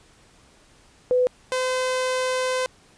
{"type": "tone pair in turn", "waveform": ["sine", "sawtooth"], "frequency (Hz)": [501, 512.1], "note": ["B4", "C5"], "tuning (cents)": [25, -37], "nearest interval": "unison", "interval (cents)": 38, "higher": "second", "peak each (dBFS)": [-16, -18], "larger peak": "first", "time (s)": [[1.11, 1.27], [1.52, 2.66]], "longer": "second", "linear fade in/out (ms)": 0, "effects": ["pink hiss -55 dBFS RMS until 2.97 s", "resampled to 22050 Hz"]}